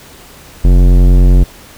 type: tone with tanh clipping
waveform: sine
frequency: 45.17 Hz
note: F#1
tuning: 41 cents flat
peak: -5 dBFS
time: 0.64-1.44 s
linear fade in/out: 10 ms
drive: 17 dB
effects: pink hiss -37 dBFS RMS until 1.77 s